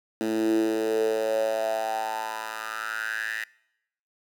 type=tone with high-pass filter sweep; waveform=10% pulse; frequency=110.4 Hz; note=A2; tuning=6 cents sharp; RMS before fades=-27 dBFS; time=0.21-3.44 s; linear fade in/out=0 ms; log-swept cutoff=270 to 1900 Hz; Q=7.2; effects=noise-tail reverb RT60 0.8 s tail -23 dB re dry